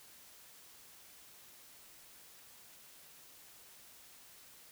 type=silence; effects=white hiss -58 dBFS RMS until 4.71 s